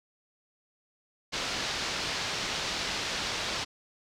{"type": "low-pass noise", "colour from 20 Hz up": "white", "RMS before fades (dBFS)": -33, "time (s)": [1.32, 3.65], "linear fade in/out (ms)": 20, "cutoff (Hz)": 5400, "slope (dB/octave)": 24, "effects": []}